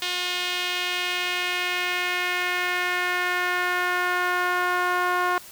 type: tone with band-pass filter sweep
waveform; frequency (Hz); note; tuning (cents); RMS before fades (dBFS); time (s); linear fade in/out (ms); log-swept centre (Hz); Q
sawtooth; 358.8; F4; +47; -25; 0.02-5.38; 2; 3400 to 1200; 1.9
effects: white hiss -44 dBFS RMS until 5.51 s